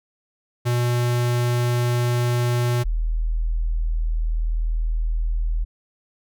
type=tone pair in turn; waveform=square / sine; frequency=121.3 / 40.29 Hz; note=B2 / E1; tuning=-31 / -39 cents; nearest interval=octave + perfect fifth; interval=1908 cents; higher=first; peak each=-19 dBFS; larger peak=neither; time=0.65-2.84 / 2.84-5.65 s; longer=second; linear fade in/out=20 ms; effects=none